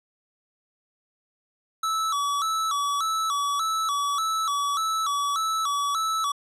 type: tone with vibrato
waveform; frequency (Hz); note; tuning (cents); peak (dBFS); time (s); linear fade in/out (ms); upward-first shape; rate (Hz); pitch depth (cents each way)
square; 1222; D#6; -32; -24; 1.83-6.32; 5; square; 1.7; 120
effects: low-pass 11000 Hz 12 dB/octave

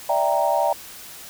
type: chord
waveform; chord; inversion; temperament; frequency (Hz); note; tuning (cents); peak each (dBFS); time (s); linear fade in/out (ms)
sine; E half-diminished seventh; third; equal; 587.3 / 659.3 / 784 / 932.3; D5 / E5 / G5 / Bb5; 0 / 0 / 0 / 0; -23; 0.09-0.73; 5
effects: white hiss -40 dBFS RMS until 1.29 s

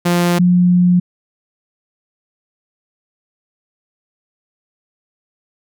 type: tone pair in turn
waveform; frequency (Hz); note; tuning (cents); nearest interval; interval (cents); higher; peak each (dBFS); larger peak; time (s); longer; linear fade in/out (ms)
sawtooth / sine; 174.61 / 178.28; F3 / F3; 0 / +36; unison; 36; second; -8; neither; 0.05-0.39 / 0.39-1; second; 10
effects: none

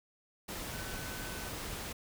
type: tone in noise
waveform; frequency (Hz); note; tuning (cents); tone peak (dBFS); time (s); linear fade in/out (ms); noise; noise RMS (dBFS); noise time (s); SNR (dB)
sine; 1514; F#6; +39; -48; 0.73-1.5; 10; pink; -41; 0.48-1.93; -10
effects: none

